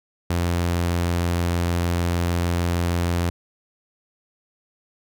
sawtooth tone, 86.5 Hz, F2, 16 cents flat, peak -16 dBFS, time 0.3-3.3 s, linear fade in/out 5 ms, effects none

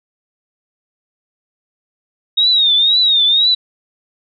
sine tone with vibrato, 3729 Hz, A#7, in tune, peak -9 dBFS, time 2.37-3.55 s, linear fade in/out 10 ms, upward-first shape triangle, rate 2 Hz, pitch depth 130 cents each way, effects none

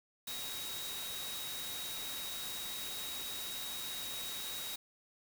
sine tone in noise, 3799 Hz, A#7, 32 cents sharp, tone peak -43 dBFS, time 0.27-4.76 s, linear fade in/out 5 ms, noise white, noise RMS -43 dBFS, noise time 0.27-4.76 s, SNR -3 dB, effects none

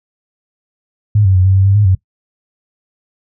sine tone with pitch steps, 104.7 / 95.2 / 92 / 95.6 / 96.2 / 98.4 / 104.1 / 93.9 Hz, G#2 / F#2 / F#2 / G2 / G2 / G2 / G#2 / F#2, +15 / +50 / -9 / -43 / -32 / +7 / +5 / +26 cents, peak -7 dBFS, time 1.15-1.95 s, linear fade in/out 5 ms, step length 100 ms, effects noise-tail reverb RT60 0.1 s tail -19 dB re dry

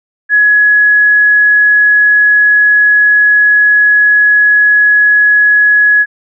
sine tone, 1683 Hz, G#6, 23 cents sharp, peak -4 dBFS, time 0.29-6.06 s, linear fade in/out 50 ms, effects none

